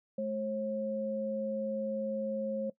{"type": "tone pair together", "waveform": "sine", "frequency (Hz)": [214.3, 540], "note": ["A3", "C#5"], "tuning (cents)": [-45, -45], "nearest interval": "octave + major third", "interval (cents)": 1600, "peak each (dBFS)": [-36, -32], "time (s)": [0.18, 2.7], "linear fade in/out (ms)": 5, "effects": ["noise-tail reverb RT60 0.1 s tail -19 dB re dry"]}